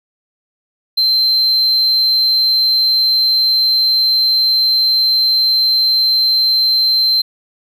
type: tone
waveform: triangle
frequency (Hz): 4114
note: C8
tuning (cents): -30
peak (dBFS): -9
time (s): 0.97-7.22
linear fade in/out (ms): 10
effects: none